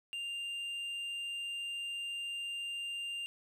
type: tone with tanh clipping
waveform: triangle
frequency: 2794 Hz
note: F7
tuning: in tune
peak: -38 dBFS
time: 0.13-3.26 s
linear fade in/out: 0 ms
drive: 9 dB
effects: none